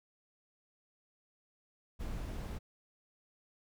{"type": "noise", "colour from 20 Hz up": "brown", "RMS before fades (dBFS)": -40, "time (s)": [1.99, 2.59], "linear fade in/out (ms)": 20, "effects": []}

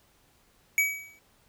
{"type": "tone with exponential decay", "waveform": "square", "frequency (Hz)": 2273, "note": "C#7", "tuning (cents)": 43, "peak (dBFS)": -19, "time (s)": [0.78, 1.19], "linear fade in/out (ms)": 1, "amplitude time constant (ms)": 89, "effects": ["pink hiss -64 dBFS RMS until 1.48 s"]}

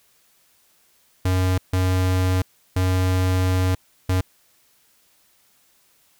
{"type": "tone bursts at uneven times", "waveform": "square", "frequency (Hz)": 92.5, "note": "F#2", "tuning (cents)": 0, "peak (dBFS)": -18, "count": 4, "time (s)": [[1.25, 1.58], [1.73, 2.42], [2.76, 3.75], [4.09, 4.21]], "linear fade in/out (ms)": 5, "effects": ["white hiss -60 dBFS RMS until 6.19 s"]}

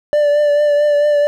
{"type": "tone with vibrato", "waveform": "triangle", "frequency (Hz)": 587.3, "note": "D5", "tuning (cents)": 0, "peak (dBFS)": -8, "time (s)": [0.13, 1.27], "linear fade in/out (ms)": 0, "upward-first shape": "triangle", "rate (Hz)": 4.5, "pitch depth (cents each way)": 29, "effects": []}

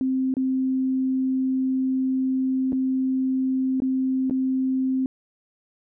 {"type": "tone with dropouts", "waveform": "sine", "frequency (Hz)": 261.6, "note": "C4", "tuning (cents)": 0, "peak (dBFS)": -20, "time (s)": [0.01, 5.06], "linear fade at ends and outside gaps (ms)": 1, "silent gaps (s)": [[0.34, 0.368], [2.722, 2.729], [3.802, 3.82], [4.298, 4.309]], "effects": []}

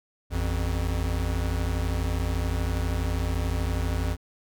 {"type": "tone pair together", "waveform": "square", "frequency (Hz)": [54.43, 86.4], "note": ["A1", "F2"], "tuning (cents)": [-18, -18], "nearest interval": "minor sixth", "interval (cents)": 800, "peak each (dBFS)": -28, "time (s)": [0.3, 4.17], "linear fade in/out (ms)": 50, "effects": []}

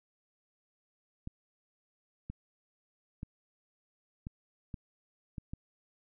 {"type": "clicks", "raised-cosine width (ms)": 5, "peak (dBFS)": -27, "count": 7, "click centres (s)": [1.274, 2.3, 3.231, 4.269, 4.742, 5.382, 5.535], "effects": []}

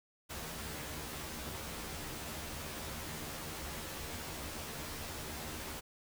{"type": "noise with comb filter", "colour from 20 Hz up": "pink", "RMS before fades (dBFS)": -43, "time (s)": [0.29, 5.81], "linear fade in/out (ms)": 20, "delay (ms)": 13, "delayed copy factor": 0.95, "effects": []}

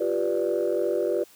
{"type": "chord", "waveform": "sine", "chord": "G dominant seventh", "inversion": "third", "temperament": "equal", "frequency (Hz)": [349.2, 392, 493.9, 587.3], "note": ["F4", "G4", "B4", "D5"], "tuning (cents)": [0, 0, 0, 0], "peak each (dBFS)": -27, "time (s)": [0, 1.24], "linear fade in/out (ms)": 10, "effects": ["tanh soft clip ceiling -15 dBFS", "white hiss -54 dBFS RMS until 1.35 s"]}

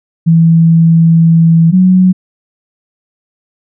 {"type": "tone pair in turn", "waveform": "sine", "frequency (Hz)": [164.81, 184.51], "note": ["E3", "F#3"], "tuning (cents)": [0, -5], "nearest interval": "major second", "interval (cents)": 195, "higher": "second", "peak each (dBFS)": -3, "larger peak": "neither", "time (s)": [[0.26, 1.72], [1.72, 2.13]], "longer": "first", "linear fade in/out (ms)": 20, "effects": []}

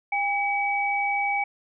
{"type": "tone pair together", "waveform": "sine", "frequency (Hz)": [806, 2278], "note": ["G5", "C#7"], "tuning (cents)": [48, 47], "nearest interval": "octave + tritone", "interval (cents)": 1799, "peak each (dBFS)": [-25, -25], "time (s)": [0.12, 1.44], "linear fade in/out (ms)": 5, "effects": []}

